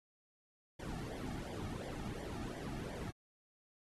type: noise with flanger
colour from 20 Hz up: brown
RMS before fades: -44 dBFS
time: 0.79-3.11 s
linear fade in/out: 10 ms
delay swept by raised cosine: 0.74 to 2.04 ms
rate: 2.8 Hz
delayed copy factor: -0.85
effects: AAC 32 kbps